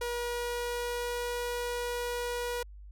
sawtooth tone with pitch glide, 480 to 483.3 Hz, B4 to B4, -49 to -38 cents, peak -28 dBFS, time 0.01-2.63 s, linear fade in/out 5 ms, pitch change +11 cents, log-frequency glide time 0.12-1.35 s, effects added 50 Hz sine -45 dBFS peak until 2.91 s

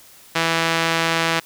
sawtooth tone with band-pass filter, 164.81 Hz, E3, in tune, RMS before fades -20 dBFS, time 0.35-1.4 s, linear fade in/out 10 ms, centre 2400 Hz, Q 0.66, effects white hiss -47 dBFS RMS until 1.45 s

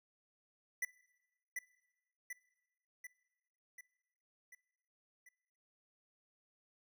square tone with echo, 1981 Hz, B6, 5 cents sharp, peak -35 dBFS, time 0.82-0.85 s, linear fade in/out 5 ms, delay 740 ms, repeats 6, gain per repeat -4 dB, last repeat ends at 5.29 s, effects noise-tail reverb RT60 1.0 s tail -20 dB re dry

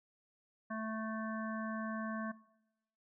harmonic tone, 220 Hz, A3, in tune, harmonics 1 / 3 / 5 / 7 / 8, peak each -40 / -44 / -44 / -47 / -50 dBFS, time 0.7-2.32 s, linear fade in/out 10 ms, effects noise-tail reverb RT60 0.9 s tail -21 dB re dry

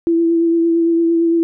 sine tone with vibrato, 334 Hz, E4, 23 cents sharp, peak -11 dBFS, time 0.07-1.43 s, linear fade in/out 0 ms, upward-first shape triangle, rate 8.8 Hz, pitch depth 22 cents each way, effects none

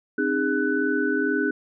sine tone cluster, 265.2 / 307.4 / 408.1 / 1495 Hz, C4 / D#4 / G#4 / F#6, +23 / -21 / -30 / +17 cents, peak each -26 dBFS, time 0.18-1.51 s, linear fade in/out 5 ms, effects none

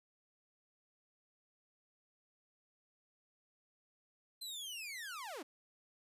sawtooth linear sweep, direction down, 4138 to 248 Hz, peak -40 dBFS, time 4.41-5.43 s, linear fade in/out 10 ms, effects resampled to 32000 Hz + 13-bit

